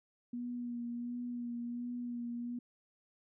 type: tone with vibrato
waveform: sine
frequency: 240.6 Hz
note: B3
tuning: 45 cents flat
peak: -37 dBFS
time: 0.33-2.59 s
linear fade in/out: 5 ms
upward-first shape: sine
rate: 1.4 Hz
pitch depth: 22 cents each way
effects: none